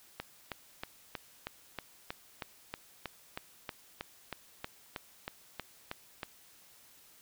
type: click train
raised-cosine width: 0.3 ms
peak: -21 dBFS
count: 20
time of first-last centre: 0.2-6.232 s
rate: 3.15 Hz
effects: white hiss -60 dBFS RMS until 7.21 s